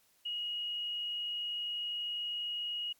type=tone with frequency modulation; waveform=sine; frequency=2888 Hz; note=F#7; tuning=43 cents flat; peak=-34 dBFS; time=0.25-2.93 s; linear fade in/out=10 ms; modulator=47.7 Hz; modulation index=0.39; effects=white hiss -69 dBFS RMS until 2.99 s + MP3 96 kbps